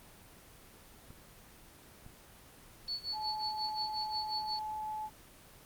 clicks, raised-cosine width 5 ms, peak -38 dBFS, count 2, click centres 1.105 / 2.064 s
sine tone with tremolo, 4435 Hz, C#8, in tune, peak -33 dBFS, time 2.88-4.59 s, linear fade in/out 0 ms, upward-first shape sine, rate 5.6 Hz, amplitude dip 90%
sine tone, 860 Hz, A5, 40 cents flat, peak -36 dBFS, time 3.12-5.1 s, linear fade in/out 50 ms
effects pink hiss -56 dBFS RMS until 5.65 s + Opus 24 kbps

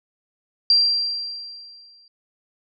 sine tone with exponential decay, 4731 Hz, D8, 12 cents sharp, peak -11 dBFS, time 0.7-2.08 s, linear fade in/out 2 ms, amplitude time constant 300 ms, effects none

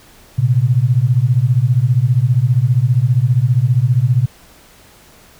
sine beating tone pair, 116.54 / 131.54 Hz, A#2 / C3, 0 / +10 cents, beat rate 15 Hz, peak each -13 dBFS, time 0.38-4.26 s, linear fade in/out 10 ms, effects pink hiss -45 dBFS RMS until 5.39 s

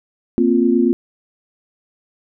sine chord, Bb suspended second, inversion none, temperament equal, 233.1 / 261.6 / 349.2 Hz, Bb3 / C4 / F4, 0 / 0 / 0 cents, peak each -16 dBFS, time 0.38-0.93 s, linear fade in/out 0 ms, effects none

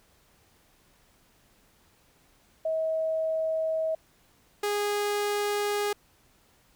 sine / sawtooth tone pair in turn, 640 / 412.1 Hz, D#5 / G#4, +49 / -13 cents, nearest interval minor sixth, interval 762 cents, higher first, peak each -25 / -22 dBFS, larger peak second, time 2.65-3.95 / 4.63-5.93 s, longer neither, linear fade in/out 5 ms, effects pink hiss -63 dBFS RMS until 6.75 s

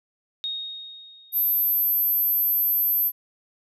sine tone with exponential decay, 3729 Hz, A#7, in tune, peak -25 dBFS, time 0.44-1.87 s, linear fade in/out 0 ms, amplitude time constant 310 ms
sine tone, 12290 Hz, G9, 35 cents flat, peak -19 dBFS, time 1.32-3.12 s, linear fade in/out 50 ms
effects none

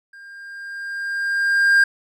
triangle tone with level ramp, 1603 Hz, G6, 38 cents sharp, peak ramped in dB -38 to -8 dBFS, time 0.13-1.84 s, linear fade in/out 5 ms, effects none

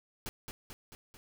pink noise with echo, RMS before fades -39 dBFS, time 0.26-0.29 s, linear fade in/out 0 ms, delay 220 ms, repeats 4, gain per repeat -4 dB, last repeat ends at 1.17 s, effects none

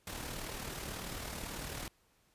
pink noise with amplitude modulation, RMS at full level -40 dBFS, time 0.07-1.88 s, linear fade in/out 2 ms, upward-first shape sine, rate 38.2 Hz, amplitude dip 45%, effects pink hiss -71 dBFS RMS until 2.34 s + resampled to 32000 Hz

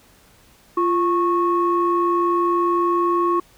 sine tone pair together, 346.5 / 1100 Hz, F4 / C#6, -14 / -14 cents, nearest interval octave + minor sixth, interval 2000 cents, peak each -18 dBFS, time 0.77-3.4 s, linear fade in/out 5 ms, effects tanh soft clip ceiling -9 dBFS + pink hiss -53 dBFS RMS until 3.57 s

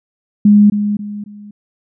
sine tone with echo, 206.8 Hz, G#3, 7 cents flat, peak -4 dBFS, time 0.45-0.7 s, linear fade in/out 5 ms, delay 270 ms, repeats 3, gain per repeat -9 dB, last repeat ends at 1.51 s, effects none

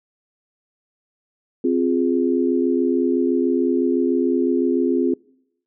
sine chord, F minor, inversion second, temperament equal, 261.6 / 349.2 / 415.3 Hz, C4 / F4 / Ab4, 0 / 0 / 0 cents, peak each -19 / -20 / -23 dBFS, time 1.64-5.14 s, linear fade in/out 5 ms, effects noise-tail reverb RT60 0.8 s tail -26 dB re dry

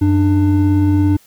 triangle tone pair together, 93.3 / 297.5 Hz, F#2 / D4, +15 / +22 cents, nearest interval octave + minor sixth, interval 2007 cents, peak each -11 dBFS, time 0.01-1.17 s, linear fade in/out 10 ms, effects white hiss -50 dBFS RMS until 1.26 s

